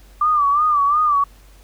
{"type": "tone with vibrato", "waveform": "sine", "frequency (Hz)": 1179, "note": "D6", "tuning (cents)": 6, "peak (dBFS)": -13, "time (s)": [0.21, 1.24], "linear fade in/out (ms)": 5, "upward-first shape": "sine", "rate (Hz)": 2.8, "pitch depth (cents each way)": 87, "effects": ["added 48 Hz sine -44 dBFS peak until 1.63 s", "pink hiss -52 dBFS RMS until 1.63 s"]}